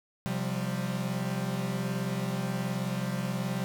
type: chord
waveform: 45% pulse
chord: C suspended fourth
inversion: none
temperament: equal with one note detuned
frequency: 130.81 / 177.26 / 196 Hz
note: C3 / F3 / G3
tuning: 0 / +26 / 0 cents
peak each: -34 dBFS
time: 0.26-3.64 s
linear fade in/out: 0 ms
effects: none